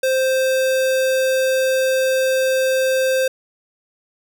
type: tone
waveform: square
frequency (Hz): 523.3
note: C5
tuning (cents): 0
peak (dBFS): -16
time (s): 0.03-3.28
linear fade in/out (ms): 5
effects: none